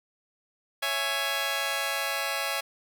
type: chord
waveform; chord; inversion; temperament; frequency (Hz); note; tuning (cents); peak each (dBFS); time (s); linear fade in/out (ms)
10% pulse; C# minor; none; just; 554.4 / 665.2 / 831.5; C#5 / E5 / G#5; 0 / +16 / +2; -24; 0.82-2.61; 10
effects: none